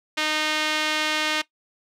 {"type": "tone with band-pass filter", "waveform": "sawtooth", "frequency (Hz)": 307.7, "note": "D#4", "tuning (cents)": -19, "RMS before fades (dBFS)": -24, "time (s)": [0.17, 1.42], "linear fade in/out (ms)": 10, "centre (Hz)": 2900, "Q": 1.3, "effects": ["noise-tail reverb RT60 0.1 s tail -18 dB re dry"]}